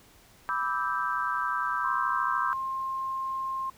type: chord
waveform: sine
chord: E minor seventh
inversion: second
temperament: equal with one note detuned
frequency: 987.8 / 1174.7 / 1305.6 / 1568 Hz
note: B5 / D6 / E6 / G6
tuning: 0 / 0 / -17 / 0 cents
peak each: -32 dBFS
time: 0.49-2.53 s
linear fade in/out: 0 ms
type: tone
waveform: sine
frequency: 1061 Hz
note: C6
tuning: 24 cents sharp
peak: -29 dBFS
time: 1.84-3.7 s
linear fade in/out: 5 ms
effects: pink hiss -57 dBFS RMS until 3.77 s